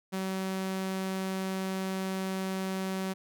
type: tone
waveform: sawtooth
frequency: 189.9 Hz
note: F#3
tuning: 45 cents sharp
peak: -27 dBFS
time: 0.12-3.14 s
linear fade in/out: 20 ms
effects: none